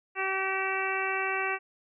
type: harmonic tone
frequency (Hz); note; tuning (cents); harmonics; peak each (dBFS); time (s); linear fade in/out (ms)
383.6; G4; -37; 1 / 2 / 3 / 4 / 5 / 6 / 7; -35 / -35 / -35 / -35 / -35 / -35 / -35; 0.15-1.59; 50
effects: none